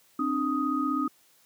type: tone cluster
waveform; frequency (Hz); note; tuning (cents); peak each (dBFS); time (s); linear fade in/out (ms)
sine; 264.1 / 299.9 / 1249; C4 / D4 / D#6; +16 / +36 / +6; -29; 0.19-1.08; 5
effects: white hiss -62 dBFS RMS until 1.45 s + high-pass 100 Hz 12 dB/octave